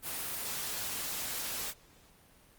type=noise; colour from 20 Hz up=white; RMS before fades=-37 dBFS; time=0.02-1.74 s; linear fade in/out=50 ms; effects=pink hiss -61 dBFS RMS until 2.58 s + Opus 32 kbps